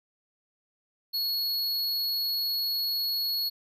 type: tone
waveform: square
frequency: 4346 Hz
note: C#8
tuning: 35 cents flat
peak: -27 dBFS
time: 1.13-3.5 s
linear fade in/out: 20 ms
effects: none